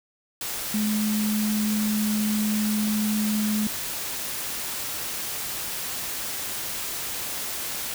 sine tone in noise, 212.5 Hz, G#3, 40 cents sharp, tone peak -22 dBFS, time 0.74-3.67 s, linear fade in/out 2 ms, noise white, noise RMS -31 dBFS, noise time 0.41-7.94 s, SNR +6 dB, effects none

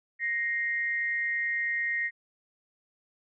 sine tone pair together, 1872 / 2101 Hz, A#6 / C7, +7 / +7 cents, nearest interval major second, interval 200 cents, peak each -28 / -32 dBFS, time 0.19-2.11 s, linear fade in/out 50 ms, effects none

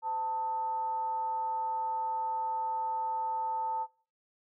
sine tone with frequency modulation, 890 Hz, A5, 20 cents sharp, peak -30 dBFS, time 0.02-3.87 s, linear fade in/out 50 ms, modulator 377 Hz, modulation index 0.27, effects noise-tail reverb RT60 0.4 s tail -19 dB re dry

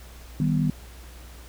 sine chord, Eb augmented, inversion none, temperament equal, 155.56 / 196 / 246.9 Hz, Eb3 / G3 / B3, 0 / 0 / 0 cents, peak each -22 / -27 / -26 dBFS, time 0.4-0.7 s, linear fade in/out 2 ms, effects added 60 Hz sine -42 dBFS peak until 1.48 s + pink hiss -49 dBFS RMS until 1.48 s

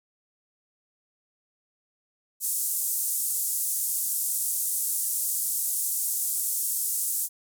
pink band-pass noise, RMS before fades -28 dBFS, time 2.4-7.29 s, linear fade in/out 50 ms, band 8100 to 15000 Hz, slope 24 dB/octave, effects none

